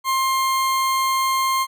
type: tone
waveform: 40% pulse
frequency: 1059 Hz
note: C6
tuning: 21 cents sharp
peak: -17 dBFS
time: 0.04-1.67 s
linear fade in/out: 50 ms
effects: none